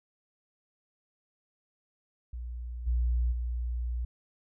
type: tone with level steps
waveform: sine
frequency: 60 Hz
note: B1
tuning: 49 cents flat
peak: -35 / -23 / -29 dBFS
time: 2.33-4.05 s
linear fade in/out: 5 ms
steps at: 2.86 / 3.31 s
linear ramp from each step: 20 ms
effects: tanh soft clip ceiling -21 dBFS